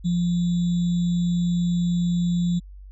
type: tone with sample-and-hold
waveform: sine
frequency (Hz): 174.61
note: F3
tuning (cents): 0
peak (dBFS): -19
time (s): 0.04-2.6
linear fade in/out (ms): 20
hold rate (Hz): 3675
effects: added 48 Hz sine -39 dBFS peak until 2.91 s + resampled to 22050 Hz